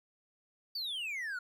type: exponential sweep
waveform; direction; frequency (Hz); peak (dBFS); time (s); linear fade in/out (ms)
triangle; down; 4691 to 1404; -34; 0.75-1.39; 5
effects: none